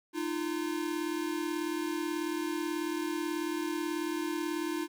square tone pair together, 305.7 / 344 Hz, D#4 / F4, -30 / -26 cents, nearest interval major second, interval 204 cents, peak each -35 / -35 dBFS, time 0.13-4.88 s, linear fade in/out 50 ms, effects 11-bit

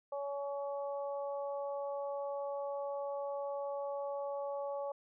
harmonic tone, 281.6 Hz, C#4, 27 cents sharp, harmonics 2 / 3 / 4, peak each -37 / -44 / -48 dBFS, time 0.12-4.92 s, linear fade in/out 5 ms, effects none

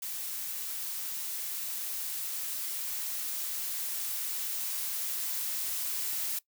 blue noise with level ramp, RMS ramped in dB -37 to -33 dBFS, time 0.02-6.39 s, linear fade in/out 5 ms, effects noise-tail reverb RT60 0.1 s tail -20 dB re dry

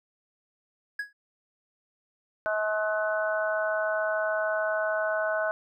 triangle tone with exponential decay, 1666 Hz, G#6, 5 cents sharp, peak -24 dBFS, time 0.99-1.13 s, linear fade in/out 5 ms, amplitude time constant 29 ms
harmonic tone, 213.5 Hz, G#3, 48 cents sharp, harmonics 3 / 4 / 5 / 6 / 7, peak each -27 / -38 / -37 / -38 / -30 dBFS, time 2.46-5.51 s, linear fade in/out 0 ms
effects none

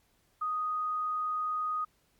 sine tone, 1244.5 Hz, D#6, in tune, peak -29 dBFS, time 0.41-1.85 s, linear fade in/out 10 ms, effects pink hiss -70 dBFS RMS until 2.19 s + MP3 96 kbps

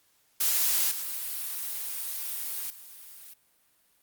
blue noise with level steps, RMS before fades -25 / -34 / -47 dBFS, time 0.4-3.34 s, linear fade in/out 10 ms, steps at 0.91 / 2.7 s, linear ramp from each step 2 ms, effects white hiss -67 dBFS RMS until 4.02 s + Opus 48 kbps

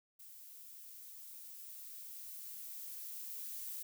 violet noise with level ramp, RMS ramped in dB -55 to -44 dBFS, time 0.19-3.83 s, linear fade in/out 10 ms, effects none

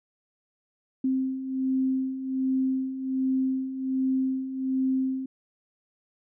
sine beating tone pair, 261.6 / 262.9 Hz, C4 / C4, 0 / +8 cents, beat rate 1.3 Hz, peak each -31 / -25 dBFS, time 1.04-5.26 s, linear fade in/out 5 ms, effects none

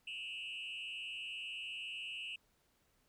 sine tone with frequency modulation, 2761 Hz, F7, 20 cents flat, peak -40 dBFS, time 0.07-2.36 s, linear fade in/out 5 ms, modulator 114 Hz, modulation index 1.8, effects tanh soft clip ceiling -39 dBFS + pink hiss -75 dBFS RMS until 3.08 s

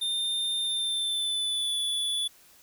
square tone with pitch glide, 3615 to 3446 Hz, A7 to A7, +46 to -37 cents, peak -27 dBFS, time 0.01-2.28 s, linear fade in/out 10 ms, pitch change -83 cents, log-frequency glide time 0.62-1.78 s, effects white hiss -57 dBFS RMS until 2.62 s

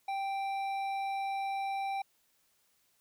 sine tone with hard clipping, 784 Hz, G5, in tune, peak -34 dBFS, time 0.08-2.02 s, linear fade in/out 5 ms, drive 9 dB, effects white hiss -72 dBFS RMS until 3 s

